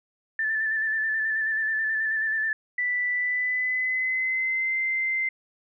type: tone with vibrato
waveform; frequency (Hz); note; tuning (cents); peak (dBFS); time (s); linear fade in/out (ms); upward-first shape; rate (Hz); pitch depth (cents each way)
sine; 1760; A6; 0; -23; 0.39-2.53; 2; square; 9.3; 24
type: tone with pitch glide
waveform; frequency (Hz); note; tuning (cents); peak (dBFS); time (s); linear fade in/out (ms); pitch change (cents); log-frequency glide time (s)
sine; 1975.5 to 2079; B6 to C7; 0 to -12; -23; 2.78-5.29; 5; +88; 3.12-4.77
effects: none